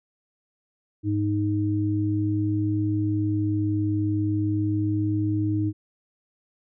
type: tone pair together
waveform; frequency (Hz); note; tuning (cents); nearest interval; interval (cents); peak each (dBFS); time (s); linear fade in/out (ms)
sine; 103.83 / 311.1; G#2 / D#4; 0 / 0; octave + perfect fifth; 1900; -24; 1.03-5.73; 50
effects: none